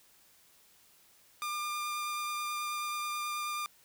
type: tone with vibrato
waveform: sawtooth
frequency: 1200 Hz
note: D6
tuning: 37 cents sharp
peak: -30 dBFS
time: 1.42-3.66 s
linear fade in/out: 0 ms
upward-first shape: triangle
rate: 9.3 Hz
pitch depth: 11 cents each way
effects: white hiss -63 dBFS RMS until 3.84 s